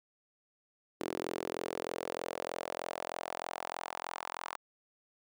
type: tone with high-pass filter sweep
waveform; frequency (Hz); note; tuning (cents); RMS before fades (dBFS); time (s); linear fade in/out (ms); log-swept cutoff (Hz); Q
sawtooth; 43.21; F1; -18; -40; 1-4.57; 10; 350 to 990; 2.6
effects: none